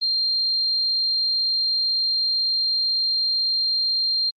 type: tone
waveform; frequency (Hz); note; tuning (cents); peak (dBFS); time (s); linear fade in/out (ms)
sine; 4186; C8; 0; -19; 0.01-4.31; 20
effects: Opus 32 kbps